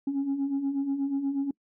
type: beating tone pair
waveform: sine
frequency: 270 / 278.3 Hz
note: C#4 / C#4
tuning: -45 / +7 cents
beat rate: 8.3 Hz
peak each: -32 / -25 dBFS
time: 0.07-1.51 s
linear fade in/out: 5 ms
effects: noise-tail reverb RT60 0.1 s tail -25 dB re dry + tanh soft clip ceiling -22 dBFS